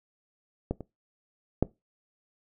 clicks, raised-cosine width 2 ms, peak -15 / -25 / -8 dBFS, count 3, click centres 0.71 / 0.807 / 1.626 s, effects noise-tail reverb RT60 0.2 s tail -20 dB re dry

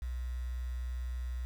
sine tone with quantisation, 61.74 Hz, B1, in tune, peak -34 dBFS, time 0.02-1.45 s, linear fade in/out 0 ms, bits 9, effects none

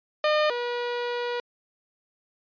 sawtooth tone pair in turn, 607 / 483.3 Hz, D#5 / B4, -43 / -38 cents, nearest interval major third, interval 395 cents, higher first, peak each -16 / -23 dBFS, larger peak first, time 0.24-0.5 / 0.5-1.4 s, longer second, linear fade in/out 2 ms, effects resampled to 11025 Hz

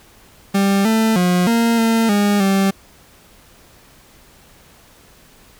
40% pulse tone with pitch steps, 197.3 / 222 / 179.1 / 231.3 / 226.9 / 204.3 / 194.7 Hz, G3 / A3 / F3 / A#3 / A#3 / G#3 / G3, +11 / +16 / +44 / -13 / -47 / -28 / -12 cents, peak -12 dBFS, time 0.54-2.71 s, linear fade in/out 10 ms, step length 310 ms, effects pink hiss -48 dBFS RMS until 5.59 s

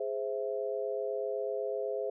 sine chord, Ab augmented, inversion none, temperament equal, 415.3 / 523.3 / 659.3 Hz, Ab4 / C5 / E5, 0 / 0 / 0 cents, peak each -35 / -35 / -38 dBFS, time 0-2.1 s, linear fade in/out 5 ms, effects none

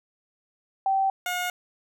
sine / 15% pulse tone pair in turn, 775 / 718.8 Hz, G5 / F5, -20 / +50 cents, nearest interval minor second, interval 130 cents, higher first, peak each -20 dBFS, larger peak neither, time 0.86-1.1 / 1.26-1.5 s, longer neither, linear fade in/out 2 ms, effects none

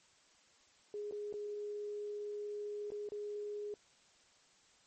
sine tone with dropouts, 415.3 Hz, G#4, in tune, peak -39 dBFS, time 0.94-3.74 s, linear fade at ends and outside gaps 1 ms, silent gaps 1.111-1.123 / 1.327-1.339 / 2.904-2.919 / 3.089-3.12 s, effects white hiss -67 dBFS RMS until 4.86 s + MP3 32 kbps

